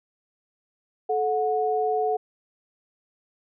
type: tone pair together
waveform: sine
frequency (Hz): 434.2 / 730.9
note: A4 / F#5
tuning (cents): -23 / -21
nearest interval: major sixth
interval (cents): 902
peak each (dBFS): -24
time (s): 1.09-2.17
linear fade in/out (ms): 10
effects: none